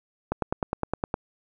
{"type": "click train", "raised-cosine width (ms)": 1, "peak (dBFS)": -11, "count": 9, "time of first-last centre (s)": [0.32, 1.141], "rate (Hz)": 9.74, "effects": []}